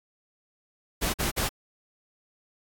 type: noise bursts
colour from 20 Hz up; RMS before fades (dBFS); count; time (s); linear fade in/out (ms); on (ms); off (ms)
pink; -27; 3; 1.01-1.492; 20; 130; 46
effects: AAC 64 kbps